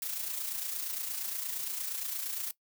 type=noise with amplitude modulation; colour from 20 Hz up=blue; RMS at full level=-34 dBFS; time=0.02-2.51 s; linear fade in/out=2 ms; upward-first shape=sine; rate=28.6 Hz; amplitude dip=50%; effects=noise-tail reverb RT60 0.1 s tail -19 dB re dry